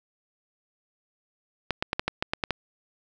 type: clicks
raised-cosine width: 0.3 ms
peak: -9 dBFS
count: 9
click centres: 1.707 / 1.825 / 1.931 / 1.995 / 2.08 / 2.225 / 2.335 / 2.438 / 2.507 s
effects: none